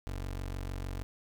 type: tone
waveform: 25% pulse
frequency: 46.58 Hz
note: F#1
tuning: 12 cents sharp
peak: -32 dBFS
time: 0.07-1.03 s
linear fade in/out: 0 ms
effects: none